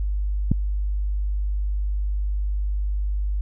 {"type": "click", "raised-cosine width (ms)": 5, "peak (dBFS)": -5, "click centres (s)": 0.516, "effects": ["added 50 Hz sine -21 dBFS peak until 3.41 s"]}